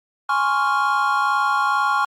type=chord; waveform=triangle; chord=Db major seventh; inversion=second; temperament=equal; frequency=830.6 / 1046.5 / 1108.7 / 1396.9 Hz; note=Ab5 / C6 / Db6 / F6; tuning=0 / 0 / 0 / 0 cents; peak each=-21 / -24 / -19 / -20 dBFS; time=0.29-2.05 s; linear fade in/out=5 ms; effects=Opus 48 kbps